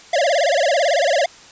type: tone with vibrato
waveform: square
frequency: 622.3 Hz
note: D#5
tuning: in tune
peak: -15 dBFS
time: 0.13-1.26 s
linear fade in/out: 5 ms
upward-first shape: sine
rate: 18 Hz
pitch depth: 230 cents each way
effects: white hiss -43 dBFS RMS until 1.51 s + resampled to 16000 Hz